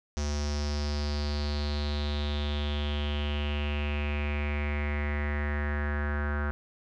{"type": "tone with low-pass filter sweep", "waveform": "square", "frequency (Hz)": 73.42, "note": "D2", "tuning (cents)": 0, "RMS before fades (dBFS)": -30, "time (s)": [0.17, 6.51], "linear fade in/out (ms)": 0, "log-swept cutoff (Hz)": [5900, 1500], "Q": 5.9, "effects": []}